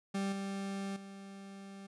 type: tone with level steps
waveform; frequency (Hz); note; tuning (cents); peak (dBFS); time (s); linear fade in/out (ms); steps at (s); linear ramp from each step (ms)
40% pulse; 196.3; G3; +3; -32 / -36 / -46; 0.14-1.87; 10; 0.32 / 0.96; 5
effects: resampled to 24000 Hz